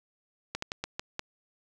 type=slowing click train; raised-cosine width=0.2 ms; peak=-15 dBFS; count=6; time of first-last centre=0.55-1.194 s; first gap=74 ms; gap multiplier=1.28; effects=none